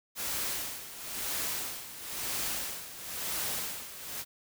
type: noise with tremolo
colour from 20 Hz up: white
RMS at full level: -33 dBFS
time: 0.15-4.25 s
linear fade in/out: 50 ms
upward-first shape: sine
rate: 0.99 Hz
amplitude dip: 75%
effects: none